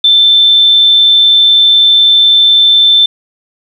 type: tone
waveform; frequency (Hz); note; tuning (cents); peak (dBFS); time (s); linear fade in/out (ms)
sine; 3544; A7; +12; -3; 0.04-3.06; 5
effects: 7-bit